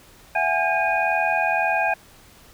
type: tone cluster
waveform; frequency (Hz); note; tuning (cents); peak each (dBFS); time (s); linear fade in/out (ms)
sine; 670 / 752 / 833 / 1612 / 2469; E5 / F#5 / G#5 / G6 / D#7; +28 / +28 / +5 / +48 / -14; -25; 0.35-1.94; 5
effects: pink hiss -50 dBFS RMS until 2.53 s